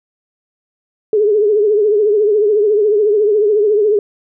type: tone with vibrato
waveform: sine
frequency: 419.6 Hz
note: G#4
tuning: 18 cents sharp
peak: -9 dBFS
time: 1.13-3.99 s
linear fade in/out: 2 ms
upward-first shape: triangle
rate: 14 Hz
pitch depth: 95 cents each way
effects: none